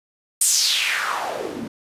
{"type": "noise with band-pass filter sweep", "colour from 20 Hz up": "white", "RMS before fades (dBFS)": -22, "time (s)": [0.41, 1.68], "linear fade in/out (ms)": 5, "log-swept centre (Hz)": [9200, 210], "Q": 3.4, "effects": ["resampled to 32000 Hz"]}